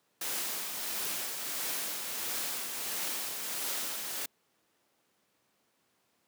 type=noise with tremolo; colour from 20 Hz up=white; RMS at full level=-34 dBFS; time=0.21-4.26 s; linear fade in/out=5 ms; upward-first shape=triangle; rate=1.5 Hz; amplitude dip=40%; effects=pink hiss -73 dBFS RMS until 6.27 s + high-pass 200 Hz 12 dB/octave